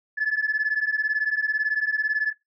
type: beating tone pair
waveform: sine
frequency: 1715 / 1733 Hz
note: A6 / A6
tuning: -45 / -27 cents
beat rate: 18 Hz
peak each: -23 dBFS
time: 0.17-2.33 s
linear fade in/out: 20 ms
effects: noise-tail reverb RT60 0.2 s tail -21 dB re dry + tanh soft clip ceiling -16 dBFS